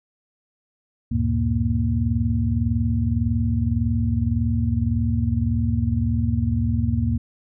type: tone cluster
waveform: sine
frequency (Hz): 75 / 96.8 / 116.7 / 233.3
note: D2 / G2 / A#2 / A#3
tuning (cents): +37 / -21 / +2 / +2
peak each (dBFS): -24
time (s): 1.11-7.18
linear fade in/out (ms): 10
effects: none